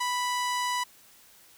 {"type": "tone with low-pass filter", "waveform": "sawtooth", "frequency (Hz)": 987.8, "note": "B5", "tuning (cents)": 0, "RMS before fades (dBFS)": -29, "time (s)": [0, 0.84], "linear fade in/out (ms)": 10, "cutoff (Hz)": 10000, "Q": 0.97, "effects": ["white hiss -56 dBFS RMS until 1.57 s"]}